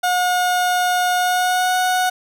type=tone with pitch glide; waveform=30% pulse; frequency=722 to 735.5 Hz; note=F#5 to F#5; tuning=-43 to -11 cents; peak=-13 dBFS; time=0.03-2.1 s; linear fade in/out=10 ms; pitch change=+32 cents; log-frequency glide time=1.17-1.75 s; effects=none